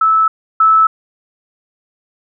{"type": "tone pair in turn", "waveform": "sine", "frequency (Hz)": [1308, 1308], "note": ["E6", "E6"], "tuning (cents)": [-14, -14], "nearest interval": "unison", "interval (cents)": 0, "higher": "neither", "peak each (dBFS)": [-8, -6], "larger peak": "second", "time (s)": [[0.01, 0.28], [0.6, 0.87]], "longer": "neither", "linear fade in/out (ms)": 5, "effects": []}